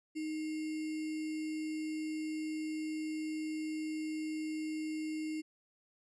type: tone with sample-and-hold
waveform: sine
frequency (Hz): 311.1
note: D#4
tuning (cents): 0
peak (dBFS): -35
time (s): 0.15-5.42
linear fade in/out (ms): 20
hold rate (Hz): 2450
effects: resampled to 22050 Hz